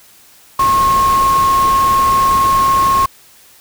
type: tone in noise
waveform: sine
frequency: 1082 Hz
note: C#6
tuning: 42 cents flat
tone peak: -9 dBFS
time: 0.59-3.06 s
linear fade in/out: 5 ms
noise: pink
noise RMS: -23 dBFS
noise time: 0.59-3.06 s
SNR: +11 dB
effects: white hiss -45 dBFS RMS until 3.6 s